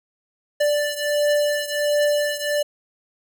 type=beating tone pair; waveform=square; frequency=587.3 / 588.7 Hz; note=D5 / D5; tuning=0 / +4 cents; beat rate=1.4 Hz; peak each=-21 / -24 dBFS; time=0.6-2.63 s; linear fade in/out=10 ms; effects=none